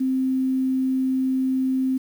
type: tone with quantisation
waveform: sine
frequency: 261.6 Hz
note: C4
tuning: in tune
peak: -19 dBFS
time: 0-1.98 s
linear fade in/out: 10 ms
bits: 8
effects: none